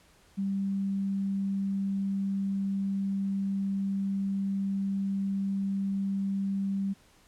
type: tone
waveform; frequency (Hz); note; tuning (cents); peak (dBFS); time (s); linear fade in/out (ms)
sine; 196; G3; 0; -27; 0.37-6.94; 20
effects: pink hiss -61 dBFS RMS until 7.27 s + low-pass 11000 Hz 12 dB/octave